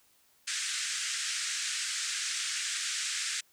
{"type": "band-pass noise", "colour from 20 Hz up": "white", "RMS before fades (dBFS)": -34, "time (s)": [0.47, 3.41], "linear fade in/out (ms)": 10, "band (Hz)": [1400, 8500], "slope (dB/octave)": 48, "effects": ["white hiss -66 dBFS RMS until 3.52 s"]}